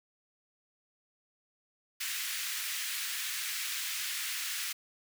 pink high-pass noise, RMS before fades -36 dBFS, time 2-4.73 s, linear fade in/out 10 ms, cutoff 1700 Hz, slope 24 dB/octave, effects none

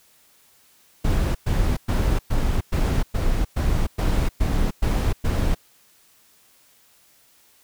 brown noise bursts, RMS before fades -20 dBFS, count 11, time 1.04-5.55 s, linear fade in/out 10 ms, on 310 ms, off 110 ms, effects white hiss -57 dBFS RMS until 7.63 s

